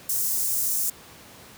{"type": "high-pass noise", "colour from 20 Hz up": "white", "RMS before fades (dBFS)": -25, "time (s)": [0.09, 0.9], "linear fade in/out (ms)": 5, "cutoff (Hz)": 6400, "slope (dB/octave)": 24, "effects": ["pink hiss -47 dBFS RMS until 1.57 s", "high-pass 80 Hz 12 dB/octave"]}